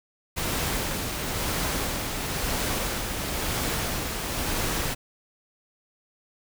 pink noise with tremolo, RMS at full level -27 dBFS, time 0.36-4.95 s, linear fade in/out 20 ms, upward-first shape sine, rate 0.99 Hz, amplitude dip 35%, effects none

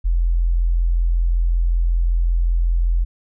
sine tone, 42.66 Hz, F1, 40 cents flat, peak -14 dBFS, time 0.04-3.05 s, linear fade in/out 20 ms, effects none

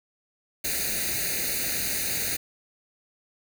white noise with comb filter, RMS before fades -28 dBFS, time 0.64-2.37 s, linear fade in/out 10 ms, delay 0.46 ms, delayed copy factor +0.9, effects none

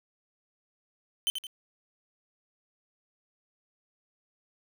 45% pulse tone with echo, 3075 Hz, G7, 34 cents flat, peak -24 dBFS, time 1.27-1.3 s, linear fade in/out 0 ms, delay 84 ms, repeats 2, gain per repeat -7 dB, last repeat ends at 1.468 s, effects none

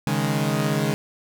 sawtooth chord, C# suspended second, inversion none, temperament equal, 138.59 / 155.56 / 207.7 Hz, C#3 / D#3 / G#3, 0 / 0 / 0 cents, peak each -21 dBFS, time 0.07-0.94 s, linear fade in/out 0 ms, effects none

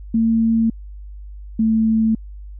sine tone pair in turn, 226.1 / 221.8 Hz, A3 / A3, +47 / +14 cents, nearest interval unison, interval 33 cents, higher first, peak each -13 dBFS, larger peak neither, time 0.14-0.7 / 1.59-2.15 s, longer neither, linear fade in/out 5 ms, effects added 50 Hz sine -32 dBFS peak until 2.59 s

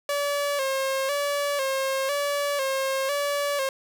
sawtooth tone with vibrato, 554.4 Hz, C#5, in tune, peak -20 dBFS, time 0.09-3.69 s, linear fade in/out 2 ms, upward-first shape square, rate 1 Hz, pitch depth 59 cents each way, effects none

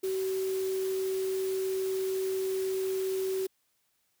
sine tone in noise, 380 Hz, F#4, 46 cents sharp, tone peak -28 dBFS, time 0.03-3.47 s, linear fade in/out 10 ms, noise white, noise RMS -44 dBFS, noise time 0.03-3.47 s, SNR +13 dB, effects white hiss -74 dBFS RMS until 4.2 s

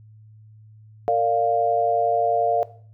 sine chord, Bb major, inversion none, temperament equal with one note detuned, 457.4 / 587.3 / 698.5 Hz, Bb4 / D5 / F5, -33 / 0 / 0 cents, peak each -23 / -24 / -19 dBFS, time 1.08-2.63 s, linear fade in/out 0 ms, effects noise-tail reverb RT60 0.5 s tail -17 dB re dry + added 108 Hz sine -45 dBFS peak until 2.93 s

